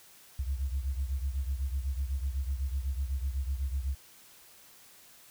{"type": "beating tone pair", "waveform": "sine", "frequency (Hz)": [65.41, 73.41], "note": ["C2", "D2"], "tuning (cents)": [0, 0], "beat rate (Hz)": 8, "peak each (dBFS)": [-30, -34], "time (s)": [0.39, 3.95], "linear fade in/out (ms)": 5, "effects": ["tanh soft clip ceiling -24 dBFS", "white hiss -56 dBFS RMS until 5.3 s"]}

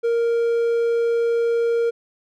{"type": "tone", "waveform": "triangle", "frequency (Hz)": 466.2, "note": "A#4", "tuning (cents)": 0, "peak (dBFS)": -15, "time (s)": [0.03, 1.91], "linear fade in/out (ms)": 20, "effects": []}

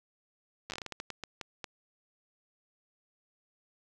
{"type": "slowing click train", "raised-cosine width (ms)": 0.2, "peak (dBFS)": -21, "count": 14, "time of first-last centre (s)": [0.7, 1.642], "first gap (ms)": 9, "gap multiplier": 1.31, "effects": []}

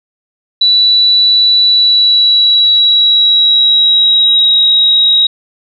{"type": "tone with pitch glide", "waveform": "sine", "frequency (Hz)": [3951, 3814], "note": ["B7", "A#7"], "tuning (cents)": [0, 39], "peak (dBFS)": -5, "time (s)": [0.61, 5.27], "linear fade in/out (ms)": 5, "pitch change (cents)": -61, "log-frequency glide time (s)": [1.64, 4.55], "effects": []}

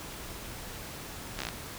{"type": "slowing click train", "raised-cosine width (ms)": 0.2, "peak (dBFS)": -16, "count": 7, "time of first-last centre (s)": [1.39, 1.488], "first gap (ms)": 14, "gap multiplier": 1.06, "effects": ["pink hiss -42 dBFS RMS until 1.78 s"]}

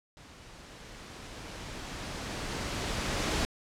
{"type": "noise with level ramp", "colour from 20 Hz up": "pink", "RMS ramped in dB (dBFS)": [-52, -29], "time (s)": [0.17, 3.45], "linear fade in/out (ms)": 0, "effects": ["low-pass 7000 Hz 12 dB/octave"]}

